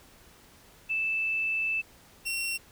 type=tone pair in turn; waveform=sine / sawtooth; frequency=2637 / 2728 Hz; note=E7 / F7; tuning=0 / -41 cents; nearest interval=minor second; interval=59 cents; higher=second; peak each=-26 dBFS; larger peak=neither; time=0.89-1.82 / 2.25-2.58 s; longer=first; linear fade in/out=20 ms; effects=pink hiss -56 dBFS RMS until 2.71 s